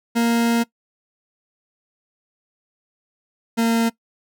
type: tone pair in turn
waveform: 40% pulse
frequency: 233.1 / 229.2 Hz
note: A#3 / A#3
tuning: 0 / -29 cents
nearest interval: unison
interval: 29 cents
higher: first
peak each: -15 / -15 dBFS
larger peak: neither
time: 0.15-0.64 / 3.57-3.9 s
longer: first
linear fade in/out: 20 ms
effects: noise-tail reverb RT60 0.1 s tail -21 dB re dry